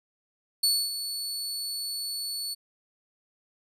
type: tone with ADSR envelope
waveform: sawtooth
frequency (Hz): 4435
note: C#8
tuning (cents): 0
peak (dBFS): -17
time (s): 0.63-2.55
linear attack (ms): 7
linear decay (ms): 260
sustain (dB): -11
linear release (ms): 21
effects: resampled to 32000 Hz